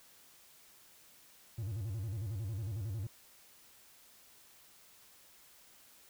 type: tone with vibrato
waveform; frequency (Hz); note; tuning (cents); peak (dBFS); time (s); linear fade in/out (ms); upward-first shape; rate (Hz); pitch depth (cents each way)
triangle; 103.83; G#2; 0; -34; 1.58-3.07; 5; square; 11; 170
effects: white hiss -61 dBFS RMS until 6.09 s